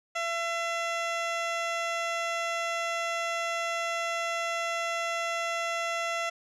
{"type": "tone with low-pass filter", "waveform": "15% pulse", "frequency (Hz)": 675, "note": "E5", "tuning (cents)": 41, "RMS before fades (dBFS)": -31, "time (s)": [0.15, 6.3], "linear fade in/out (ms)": 10, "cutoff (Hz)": 5600, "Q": 1, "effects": []}